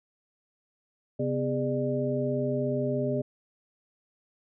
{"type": "tone cluster", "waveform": "sine", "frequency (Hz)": [133.9, 250.8, 408.3, 597], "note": ["C3", "B3", "G#4", "D5"], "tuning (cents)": [40, 27, -29, 28], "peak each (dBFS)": -31, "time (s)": [1.19, 3.22], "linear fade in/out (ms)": 10, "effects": []}